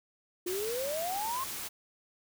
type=noise; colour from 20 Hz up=white; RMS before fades=-39 dBFS; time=0.46-1.69 s; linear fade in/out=20 ms
type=exponential sweep; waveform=sine; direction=up; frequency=348.4 to 1092 Hz; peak=-32 dBFS; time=0.46-1.44 s; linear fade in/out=5 ms
effects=none